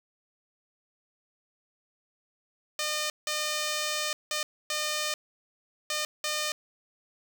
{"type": "tone bursts at uneven times", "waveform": "5% pulse", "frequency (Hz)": 607, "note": "D#5", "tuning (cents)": -43, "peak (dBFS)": -17, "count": 6, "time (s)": [[2.79, 3.1], [3.27, 4.13], [4.31, 4.43], [4.7, 5.14], [5.9, 6.05], [6.24, 6.52]], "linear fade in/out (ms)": 2, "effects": []}